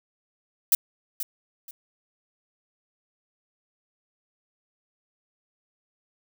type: noise with echo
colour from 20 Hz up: violet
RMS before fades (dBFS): -18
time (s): 0.72-0.75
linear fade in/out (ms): 2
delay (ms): 480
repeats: 2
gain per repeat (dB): -12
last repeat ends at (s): 1.71
effects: none